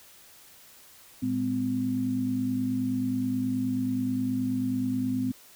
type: tone cluster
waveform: sine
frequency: 112.9 / 206.1 / 255.5 Hz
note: A2 / G#3 / C4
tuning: +45 / -13 / -41 cents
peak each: -35 / -34 / -26 dBFS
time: 1.22-5.32 s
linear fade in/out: 10 ms
effects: white hiss -53 dBFS RMS until 5.55 s